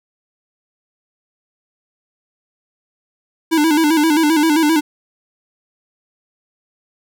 square tone with vibrato, 311.1 Hz, D#4, in tune, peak -12 dBFS, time 3.51-4.81 s, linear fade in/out 20 ms, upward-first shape square, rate 7.6 Hz, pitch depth 80 cents each way, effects none

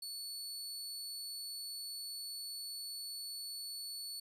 sawtooth tone, 4435 Hz, C#8, in tune, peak -39 dBFS, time 0.02-4.2 s, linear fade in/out 5 ms, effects resampled to 32000 Hz

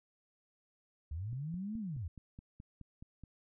sine linear two-way sweep, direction up then down, 69.3 to 229.8 to 71.9 Hz, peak -37 dBFS, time 1.11-2.08 s, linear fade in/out 5 ms, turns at 1.78 s
click train, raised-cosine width 5 ms, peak -37 dBFS, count 10, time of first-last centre 1.33-3.237 s, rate 4.72 Hz
effects none

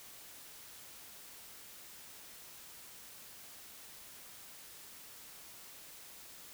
silence, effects white hiss -53 dBFS RMS until 6.53 s

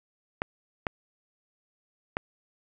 clicks, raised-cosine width 0.5 ms, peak -12 dBFS, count 3, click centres 0.419 / 0.868 / 2.169 s, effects none

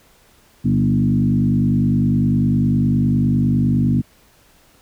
sine tone with frequency modulation, 185 Hz, F#3, in tune, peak -13 dBFS, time 0.64-4.02 s, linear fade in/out 20 ms, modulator 49.9 Hz, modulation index 1.7, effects pink hiss -53 dBFS RMS until 4.81 s

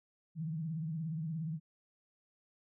sine tone with vibrato, 159.9 Hz, D#3, 48 cents sharp, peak -35 dBFS, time 0.35-1.6 s, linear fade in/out 50 ms, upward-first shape triangle, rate 17 Hz, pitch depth 130 cents each way, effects none

